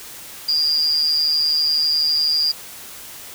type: tone with amplitude modulation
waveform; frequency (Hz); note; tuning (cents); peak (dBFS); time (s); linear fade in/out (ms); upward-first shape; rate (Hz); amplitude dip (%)
sine; 4804; D8; +38; -12; 0.48-2.52; 10; sine; 152; 75
effects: white hiss -37 dBFS RMS until 3.34 s